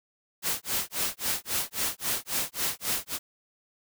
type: noise with tremolo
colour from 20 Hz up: white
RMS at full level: -27 dBFS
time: 0.42-3.19 s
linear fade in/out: 50 ms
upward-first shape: sine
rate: 3.7 Hz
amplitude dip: 100%
effects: none